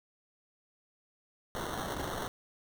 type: noise with sample-and-hold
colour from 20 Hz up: white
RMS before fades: -37 dBFS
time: 1.55-2.28 s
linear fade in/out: 0 ms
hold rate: 2450 Hz
effects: none